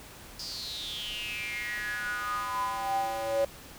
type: tone with high-pass filter sweep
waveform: square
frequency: 112.3 Hz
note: A2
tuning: 36 cents sharp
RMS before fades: -33 dBFS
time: 0.39-3.45 s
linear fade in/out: 5 ms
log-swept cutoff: 5000 to 550 Hz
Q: 9.9
effects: pink hiss -48 dBFS RMS until 3.78 s